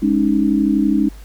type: chord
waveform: sine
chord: Ab suspended fourth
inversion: none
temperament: equal with one note detuned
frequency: 207.7 / 277.2 / 309.3 Hz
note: Ab3 / Db4 / Eb4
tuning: 0 / 0 / -10 cents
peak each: -17 dBFS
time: 0.02-1.09 s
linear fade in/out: 10 ms
effects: added 50 Hz sine -34 dBFS peak until 1.24 s + pink hiss -47 dBFS RMS until 1.24 s